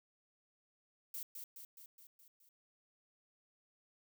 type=noise with echo; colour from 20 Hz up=violet; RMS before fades=-44 dBFS; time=1.14-1.23 s; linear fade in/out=2 ms; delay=210 ms; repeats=6; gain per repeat=-4 dB; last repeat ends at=2.49 s; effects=none